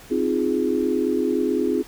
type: chord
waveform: sine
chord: F minor seventh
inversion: second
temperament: equal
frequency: 261.6 / 311.1 / 349.2 / 415.3 Hz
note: C4 / Eb4 / F4 / Ab4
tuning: 0 / 0 / 0 / 0 cents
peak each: -24 / -26 / -24 / -24 dBFS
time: 0.1-1.83 s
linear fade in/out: 20 ms
effects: pink hiss -45 dBFS RMS until 1.87 s